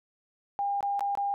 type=tone with dropouts; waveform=sine; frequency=804 Hz; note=G5; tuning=44 cents sharp; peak=-26 dBFS; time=0.59-1.34 s; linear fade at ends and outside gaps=0 ms; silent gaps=0.807-0.828 / 0.994-1.007 / 1.152-1.174 s; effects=none